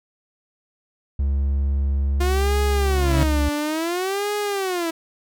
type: tone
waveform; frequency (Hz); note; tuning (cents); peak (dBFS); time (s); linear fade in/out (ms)
triangle; 69.3; C#2; 0; -16; 1.19-3.49; 5
type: tone with vibrato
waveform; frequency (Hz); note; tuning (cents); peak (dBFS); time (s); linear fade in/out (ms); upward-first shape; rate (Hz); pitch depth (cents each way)
sawtooth; 349.2; F4; 0; -18; 2.2-4.91; 10; sine; 0.58; 300
type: tone with exponential growth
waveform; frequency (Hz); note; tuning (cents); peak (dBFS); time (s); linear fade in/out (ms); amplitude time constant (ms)
35% pulse; 139.2; C#3; +8; -15; 2.58-3.23; 0; 140
effects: none